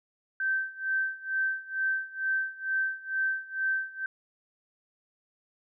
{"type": "tone with tremolo", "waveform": "sine", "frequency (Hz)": 1553, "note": "G6", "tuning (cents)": -17, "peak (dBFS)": -24, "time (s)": [0.4, 4.06], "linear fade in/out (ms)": 2, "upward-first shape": "sine", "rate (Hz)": 2.2, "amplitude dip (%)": 90, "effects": []}